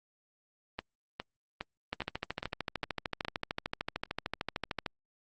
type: two click trains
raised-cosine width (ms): 0.3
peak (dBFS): -17 / -19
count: 40 / 7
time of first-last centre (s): 1.93-4.862 / 0.79-3.249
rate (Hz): 13.3 / 2.44
effects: Opus 24 kbps